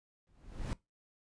brown noise with exponential growth, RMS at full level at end -31 dBFS, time 0.27-0.73 s, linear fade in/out 0 ms, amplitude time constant 100 ms, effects noise-tail reverb RT60 0.2 s tail -21 dB re dry + resampled to 22050 Hz

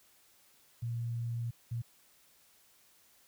sine tone bursts at uneven times, 117.5 Hz, A#2, 14 cents sharp, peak -33 dBFS, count 2, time 0.82-1.51 / 1.71-1.82 s, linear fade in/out 10 ms, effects white hiss -65 dBFS RMS until 3.27 s

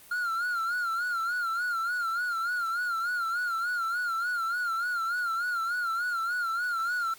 triangle tone with vibrato, 1400 Hz, F6, 4 cents sharp, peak -25 dBFS, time 0.11-7.14 s, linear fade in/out 5 ms, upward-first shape sine, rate 3.4 Hz, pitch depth 92 cents each way, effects white hiss -52 dBFS RMS until 7.18 s + Opus 32 kbps

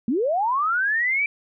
sine linear sweep, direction up, 208.5 to 2349 Hz, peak -19 dBFS, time 0.08-1.26 s, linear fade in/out 2 ms, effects none

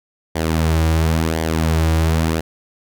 sawtooth tone with flanger, 80.5 Hz, E2, 41 cents flat, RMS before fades -17 dBFS, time 0.35-2.41 s, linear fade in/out 10 ms, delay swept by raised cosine 0.75 to 4.65 ms, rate 0.95 Hz, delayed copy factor -0.6, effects none

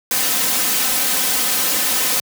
white noise with comb filter, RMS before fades -18 dBFS, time 0.11-2.2 s, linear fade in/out 2 ms, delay 3.9 ms, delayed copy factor +0.75, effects high-pass 100 Hz 12 dB/octave

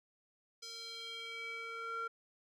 square tone with band-pass filter sweep, 458.1 Hz, A#4, 30 cents flat, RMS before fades -44 dBFS, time 0.62-2.08 s, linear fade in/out 10 ms, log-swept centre 5200 to 1300 Hz, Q 3.4, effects none

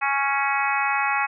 harmonic tone with a mistuned harmonic, 277.2 Hz, C#4, in tune, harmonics 3 / 4 / 5 / 6 / 7 / 8 / 9, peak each -25 / -27 / -28 / -31 / -29 / -30 / -28 dBFS, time 0.01-1.27 s, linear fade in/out 20 ms, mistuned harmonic 9, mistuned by +31 cents, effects none

